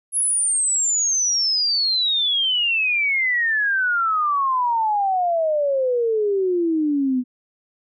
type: exponential sweep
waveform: sine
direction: down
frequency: 10820 to 245.9 Hz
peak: -17 dBFS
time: 0.12-7.24 s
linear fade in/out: 50 ms
effects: none